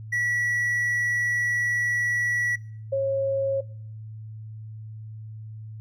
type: tone pair in turn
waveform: triangle / sine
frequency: 1941 / 544.7 Hz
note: B6 / C#5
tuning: -31 / -30 cents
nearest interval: octave + minor seventh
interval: 2199 cents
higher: first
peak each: -21 dBFS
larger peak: neither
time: 0.12-2.56 / 2.92-3.61 s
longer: first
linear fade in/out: 10 ms
effects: noise-tail reverb RT60 0.6 s tail -22 dB re dry + added 109 Hz sine -36 dBFS peak until 5.8 s